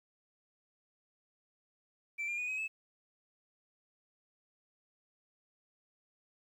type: tone with pitch steps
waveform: sine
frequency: 2336 / 2400 / 2466 / 2534 / 2604 Hz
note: D7 / D7 / D#7 / D#7 / E7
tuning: -10 / +37 / -16 / +31 / -22 cents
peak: -32 dBFS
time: 2.18-2.68 s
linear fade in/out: 20 ms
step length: 100 ms
effects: tanh soft clip ceiling -33 dBFS + 11-bit